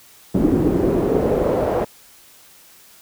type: noise with band-pass filter sweep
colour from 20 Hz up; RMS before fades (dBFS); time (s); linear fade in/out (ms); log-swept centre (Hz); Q
brown; -18; 0.34-1.85; 10; 280 to 620; 2.5
effects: white hiss -48 dBFS RMS until 3.01 s